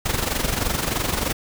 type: noise with amplitude modulation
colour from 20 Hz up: pink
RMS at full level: -21 dBFS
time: 0.05-1.33 s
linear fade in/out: 10 ms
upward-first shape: sine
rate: 23.2 Hz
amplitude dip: 65%
effects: none